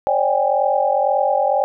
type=tone cluster; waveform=sine; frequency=545 / 594 / 777 / 819 Hz; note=C#5 / D5 / G5 / G#5; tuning=-29 / +20 / -16 / -24 cents; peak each=-20 dBFS; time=0.07-1.64 s; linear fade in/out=0 ms; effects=none